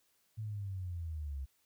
sine linear sweep, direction down, 110.8 to 65.41 Hz, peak -37 dBFS, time 0.37-1.46 s, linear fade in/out 20 ms, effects white hiss -74 dBFS RMS until 1.65 s

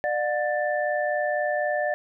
sine tone cluster, 597 / 721 / 1766 Hz, D5 / F#5 / A6, +28 / -45 / +6 cents, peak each -25 / -28 / -29 dBFS, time 0.04-1.94 s, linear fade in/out 0 ms, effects none

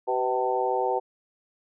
harmonic tone with a mistuned harmonic, 127.7 Hz, C3, 42 cents flat, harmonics 3 / 4 / 5 / 6 / 7, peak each -29 / -28 / -34 / -28 / -29 dBFS, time 0.07-1 s, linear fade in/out 20 ms, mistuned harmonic 4, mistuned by -38 cents, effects none

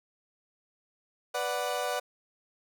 30% pulse chord, B minor, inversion none, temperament equal, 493.9 / 587.3 / 740 Hz, B4 / D5 / F#5, 0 / 0 / 0 cents, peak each -32 / -31 / -31 dBFS, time 1.34-2 s, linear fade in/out 10 ms, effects none

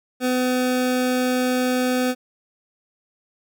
25% pulse tone, 252.5 Hz, B3, 39 cents sharp, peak -15 dBFS, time 0.2-2.15 s, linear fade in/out 50 ms, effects none

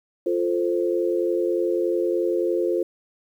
sine chord, F major, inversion none, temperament equal, 349.2 / 440 / 523.3 Hz, F4 / A4 / C5, 0 / 0 / 0 cents, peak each -22 / -26 / -26 dBFS, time 0.26-2.83 s, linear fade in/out 5 ms, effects 9-bit

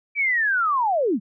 sine linear sweep, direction down, 2337 to 170.1 Hz, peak -18 dBFS, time 0.15-1.2 s, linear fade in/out 50 ms, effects none

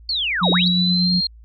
sine linear two-way sweep, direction down then up, 4543 to 246.9 to 4543 Hz, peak -19 dBFS, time 0.09-0.68 s, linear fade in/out 2 ms, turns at 0.51 s
sine tone with tremolo, 179.4 Hz, F3, 47 cents sharp, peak -16 dBFS, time 0.41-1.21 s, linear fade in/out 20 ms, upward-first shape triangle, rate 8.4 Hz, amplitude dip 25%
sine tone with pitch glide, 3800 to 4216 Hz, A#7 to C8, +33 to +12 cents, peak -18 dBFS, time 0.43-1.27 s, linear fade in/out 5 ms, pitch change +179 cents, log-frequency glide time 0.58-1.13 s
effects added 56 Hz sine -41 dBFS peak until 1.44 s

